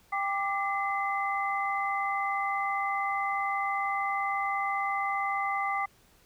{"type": "tone cluster", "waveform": "sine", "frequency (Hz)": [792, 1179, 2044], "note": ["G5", "D6", "C7"], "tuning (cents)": [18, 6, -41], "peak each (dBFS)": [-31, -31, -33], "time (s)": [0.12, 5.86], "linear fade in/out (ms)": 10, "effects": ["pink hiss -62 dBFS RMS until 6.25 s"]}